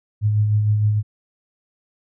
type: tone with tremolo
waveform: sine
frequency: 105.7 Hz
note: G#2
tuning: 31 cents sharp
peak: -13 dBFS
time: 0.21-1.03 s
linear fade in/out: 50 ms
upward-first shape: sine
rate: 6.5 Hz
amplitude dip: 35%
effects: none